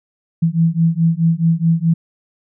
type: beating tone pair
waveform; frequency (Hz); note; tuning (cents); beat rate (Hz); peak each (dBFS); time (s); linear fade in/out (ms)
sine; 163 / 167.7; E3 / E3; -19 / +30; 4.7; -15; 0.42-1.94; 10
effects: none

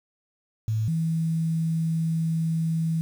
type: tone pair in turn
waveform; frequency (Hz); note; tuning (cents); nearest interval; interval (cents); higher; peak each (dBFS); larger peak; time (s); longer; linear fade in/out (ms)
sine; 110 / 162.64; A2 / E3; 0 / -23; perfect fifth; 677; second; -22; neither; 0.68-0.88 / 0.88-3.01; second; 0
effects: 8-bit

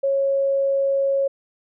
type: tone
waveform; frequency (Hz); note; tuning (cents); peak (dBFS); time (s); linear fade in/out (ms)
sine; 549; C#5; -17; -17; 0.03-1.28; 10
effects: none

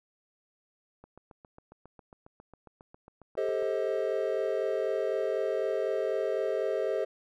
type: click train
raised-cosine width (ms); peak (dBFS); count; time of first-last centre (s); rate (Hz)
1; -36; 20; 1.04-3.625; 7.35
type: chord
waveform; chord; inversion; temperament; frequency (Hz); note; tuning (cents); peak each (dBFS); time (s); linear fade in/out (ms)
triangle; A half-diminished seventh; third; just; 396 / 440 / 528 / 633.6; G4 / A4 / C5 / Eb5; +18 / 0 / +16 / +31; -31; 3.37-7.05; 10
effects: none

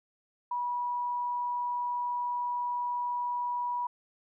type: tone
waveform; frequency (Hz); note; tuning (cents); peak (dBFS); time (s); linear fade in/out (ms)
sine; 973; B5; -26; -29; 0.51-3.87; 5
effects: none

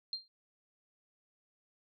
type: tone with exponential decay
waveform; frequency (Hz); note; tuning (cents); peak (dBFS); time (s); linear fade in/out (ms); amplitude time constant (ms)
sine; 4186; C8; 0; -31; 0.13-0.28; 1; 31
effects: none

